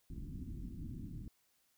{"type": "low-pass noise", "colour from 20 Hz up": "pink", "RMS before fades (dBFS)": -45, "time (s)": [0.1, 1.28], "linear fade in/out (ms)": 2, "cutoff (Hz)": 300, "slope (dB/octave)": 48, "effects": ["white hiss -75 dBFS RMS until 1.77 s"]}